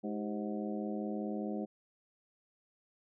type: harmonic tone with a mistuned harmonic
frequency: 105 Hz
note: G#2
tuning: 19 cents sharp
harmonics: 2 / 3 / 4 / 5 / 6 / 7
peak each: -37 / -41 / -43 / -45 / -47 / -48 dBFS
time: 0.03-1.66 s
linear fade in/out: 20 ms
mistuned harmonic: 4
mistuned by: -110 cents
effects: none